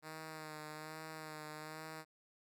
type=tone with vibrato; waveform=5% pulse; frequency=155.56 Hz; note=D#3; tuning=in tune; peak=-35 dBFS; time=0.02-2.05 s; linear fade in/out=50 ms; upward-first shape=sine; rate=1.2 Hz; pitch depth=30 cents each way; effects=none